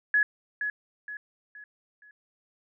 sine tone with echo, 1690 Hz, G#6, 30 cents sharp, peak -19 dBFS, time 0.14-0.23 s, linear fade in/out 2 ms, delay 470 ms, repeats 4, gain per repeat -8 dB, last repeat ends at 2.11 s, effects none

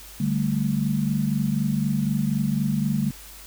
sine chord, D suspended fourth, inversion none, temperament equal, 146.83 / 196 / 220 Hz, D3 / G3 / A3, 0 / 0 / 0 cents, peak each -25 dBFS, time 0.2-3.11 s, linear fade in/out 5 ms, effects added 50 Hz sine -46 dBFS peak until 3.46 s + white hiss -44 dBFS RMS until 3.46 s

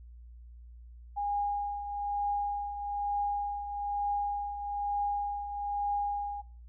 sine tone with tremolo, 816 Hz, G#5, 31 cents flat, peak -27 dBFS, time 1.16-6.42 s, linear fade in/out 20 ms, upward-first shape triangle, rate 1.1 Hz, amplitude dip 65%, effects noise-tail reverb RT60 0.4 s tail -22 dB re dry + added 59 Hz sine -47 dBFS peak until 6.68 s

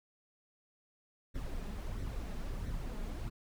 brown noise with flanger, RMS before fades -39 dBFS, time 1.34-3.3 s, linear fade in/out 20 ms, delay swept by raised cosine 0.5 to 4.9 ms, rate 1.5 Hz, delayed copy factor +0.5, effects none

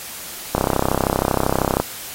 click train, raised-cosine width 1 ms, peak -3 dBFS, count 42, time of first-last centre 0.55-1.8 s, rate 32.8 Hz, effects white hiss -33 dBFS RMS until 2.14 s + AAC 48 kbps

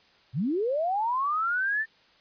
sine linear sweep, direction up, 105.3 to 1803 Hz, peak -24 dBFS, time 0.33-1.86 s, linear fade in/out 50 ms, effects white hiss -60 dBFS RMS until 2.2 s + resampled to 11025 Hz

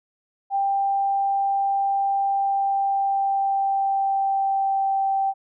sine tone with pitch glide, 790 to 780 Hz, G5 to G5, +13 to -9 cents, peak -19 dBFS, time 0.5-5.34 s, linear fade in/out 50 ms, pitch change -22 cents, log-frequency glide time 2.29-5.05 s, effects none

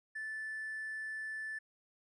triangle tone with hard clipping, 1753 Hz, A6, 7 cents flat, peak -39 dBFS, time 0.15-1.59 s, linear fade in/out 10 ms, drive 4 dB, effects resampled to 22050 Hz

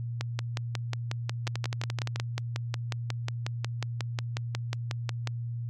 two click trains, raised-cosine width 0.2 ms, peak -14 / -15 dBFS, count 29 / 9, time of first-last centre 0.21-5.273 / 1.47-2.16 s, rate 5.53 / 11.6 Hz, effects added 118 Hz sine -31 dBFS peak until 5.69 s + MP3 96 kbps

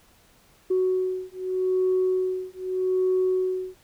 sine beating tone pair, 370.9 / 371.72 Hz, F#4 / F#4, +4 / +8 cents, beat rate 0.82 Hz, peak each -24 dBFS, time 0.7-3.76 s, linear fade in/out 10 ms, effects tanh soft clip ceiling -15 dBFS + pink hiss -58 dBFS RMS until 3.83 s

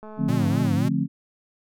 click train, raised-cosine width 1 ms, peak -28 dBFS, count 138, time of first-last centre 0.03-0.667 s, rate 215 Hz
sine chord, D minor seventh, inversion none, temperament just, 146.83 / 176.2 / 220.2 / 264.3 Hz, D3 / F3 / A3 / C4, 0 / +16 / +2 / +18 cents, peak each -26 dBFS, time 0.17-1.08 s, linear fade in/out 50 ms
square tone with vibrato, 110.1 Hz, A2, 2 cents sharp, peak -25 dBFS, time 0.28-0.89 s, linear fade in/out 10 ms, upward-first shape triangle, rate 3.8 Hz, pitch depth 210 cents each way
effects none

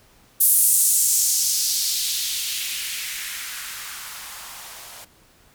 violet noise with band-pass filter sweep, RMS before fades -23 dBFS, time 0.4-5.05 s, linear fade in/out 10 ms, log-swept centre 11000 to 630 Hz, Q 1.8, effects pink hiss -55 dBFS RMS until 5.54 s

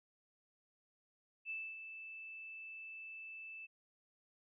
sine tone with ADSR envelope, 2637 Hz, E7, in tune, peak -39 dBFS, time 1.45-3.67 s, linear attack 49 ms, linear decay 260 ms, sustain -8 dB, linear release 23 ms, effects none

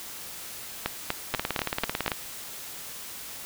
two click trains, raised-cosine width 0.3 ms, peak -9 / -10 dBFS, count 6 / 15, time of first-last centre 0.86-2.08 / 1.34-2.118 s, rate 4.1 / 18 Hz, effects white hiss -40 dBFS RMS until 3.45 s

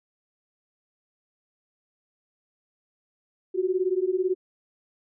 sine beating tone pair, 361.6 / 379.6 Hz, F#4 / F#4, -40 / +44 cents, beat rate 18 Hz, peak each -25 dBFS, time 3.54-4.35 s, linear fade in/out 20 ms, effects none

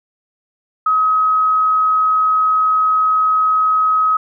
sine tone, 1271 Hz, D#6, 36 cents sharp, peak -11 dBFS, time 0.86-4.17 s, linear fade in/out 5 ms, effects none

